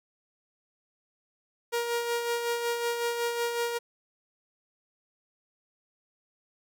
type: tone with tremolo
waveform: sawtooth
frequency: 472.2 Hz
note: A#4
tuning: 22 cents sharp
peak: -22 dBFS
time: 1.72-3.79 s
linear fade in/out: 20 ms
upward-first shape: sine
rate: 5.4 Hz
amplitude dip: 45%
effects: none